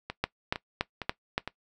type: two click trains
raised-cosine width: 0.3 ms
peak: -18 / -10 dBFS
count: 4 / 5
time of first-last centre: 0.1-1.476 / 0.24-1.38 s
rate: 2.18 / 3.51 Hz
effects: noise-tail reverb RT60 0.1 s tail -19 dB re dry